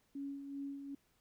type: tone with tremolo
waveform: sine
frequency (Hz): 279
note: C#4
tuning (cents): +11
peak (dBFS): -39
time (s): 0.15-0.95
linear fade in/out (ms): 5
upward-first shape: sine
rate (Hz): 2.6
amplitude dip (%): 50
effects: pink hiss -75 dBFS RMS until 1.2 s